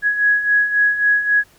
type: beating tone pair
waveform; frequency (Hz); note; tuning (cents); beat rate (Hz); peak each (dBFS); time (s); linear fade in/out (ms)
sine; 1667 / 1670.7; G#6 / G#6; +6 / +10; 3.7; -20 / -14; 0.02-1.44; 50
effects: pink hiss -52 dBFS RMS until 1.58 s